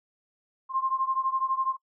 sine beating tone pair, 1054 / 1066 Hz, C6 / C6, +12 / +32 cents, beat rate 12 Hz, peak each -27 / -29 dBFS, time 0.69-1.77 s, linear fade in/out 50 ms, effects noise-tail reverb RT60 0.1 s tail -21 dB re dry

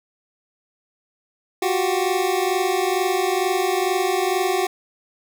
25% pulse tone pair together, 360.3 / 382.5 Hz, F#4 / G4, -46 / -42 cents, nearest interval minor second, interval 104 cents, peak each -18 dBFS, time 1.62-4.67 s, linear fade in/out 5 ms, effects none

